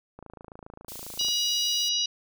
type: click train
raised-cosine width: 1 ms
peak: -29 dBFS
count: 31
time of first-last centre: 0.19-1.285 s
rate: 27.4 Hz
type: high-pass noise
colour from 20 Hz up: white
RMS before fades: -41 dBFS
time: 0.88-1.89 s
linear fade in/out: 5 ms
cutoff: 3500 Hz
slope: 12 dB/octave
type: harmonic tone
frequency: 967 Hz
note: B5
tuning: 37 cents flat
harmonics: 3 / 4 / 5 / 6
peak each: -28 / -29 / -30 / -31 dBFS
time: 1.19-2.06 s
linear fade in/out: 5 ms
effects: none